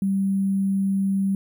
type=tone with sample-and-hold; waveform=sine; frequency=194.8 Hz; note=G3; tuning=11 cents flat; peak=-19 dBFS; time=0.02-1.35 s; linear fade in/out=2 ms; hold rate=11025 Hz; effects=none